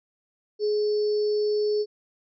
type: tone with sample-and-hold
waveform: sine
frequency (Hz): 419.8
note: G#4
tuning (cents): +19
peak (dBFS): -21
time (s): 0.59-1.86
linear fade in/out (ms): 50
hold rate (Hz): 4900
effects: resampled to 16000 Hz